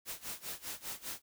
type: noise with tremolo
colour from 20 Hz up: white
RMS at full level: -40 dBFS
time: 0.05-1.22 s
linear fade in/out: 50 ms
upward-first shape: sine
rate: 5 Hz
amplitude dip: 90%
effects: none